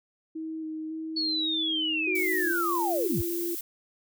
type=tone with vibrato; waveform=sine; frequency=316.6 Hz; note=D#4; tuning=30 cents sharp; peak=-32 dBFS; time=0.35-2.52 s; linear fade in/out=10 ms; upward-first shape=square; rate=1.8 Hz; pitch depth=13 cents each way
type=linear sweep; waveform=sine; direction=down; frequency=4435 to 58.27 Hz; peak=-26 dBFS; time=1.16-3.22 s; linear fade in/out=10 ms
type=tone with pitch glide; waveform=sine; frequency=370 to 343.2 Hz; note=F#4 to F4; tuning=0 to -30 cents; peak=-29 dBFS; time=2.07-3.55 s; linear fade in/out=5 ms; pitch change=-130 cents; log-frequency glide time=2.41-2.48 s
type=noise; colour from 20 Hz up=violet; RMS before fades=-35 dBFS; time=2.15-3.61 s; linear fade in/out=5 ms
effects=none